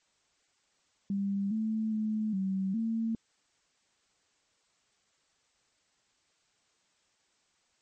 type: tone with pitch steps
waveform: sine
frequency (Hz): 198.4 / 219.3 / 215.9 / 191.4 / 225.6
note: G3 / A3 / A3 / G3 / A3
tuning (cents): +21 / -6 / -33 / -41 / +44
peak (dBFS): -28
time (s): 1.1-3.15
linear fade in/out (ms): 2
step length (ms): 410
effects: white hiss -72 dBFS RMS until 7.81 s + MP3 32 kbps